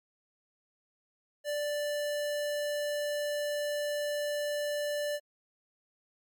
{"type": "tone", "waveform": "square", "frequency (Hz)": 587.3, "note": "D5", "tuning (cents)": 0, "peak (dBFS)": -31, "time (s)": [1.44, 5.2], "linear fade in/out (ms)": 50, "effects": ["MP3 96 kbps"]}